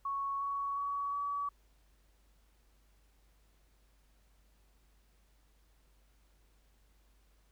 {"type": "tone with pitch steps", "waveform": "sine", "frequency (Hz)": [1108.7, 1119, 1129.4, 1139.9], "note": ["C#6", "C#6", "C#6", "C#6"], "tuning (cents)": [0, 16, 32, 48], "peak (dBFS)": -33, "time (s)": [0.05, 1.49], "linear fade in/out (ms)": 5, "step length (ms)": 360, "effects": ["added 50 Hz sine -65 dBFS peak until 7.51 s", "pink hiss -73 dBFS RMS until 7.51 s"]}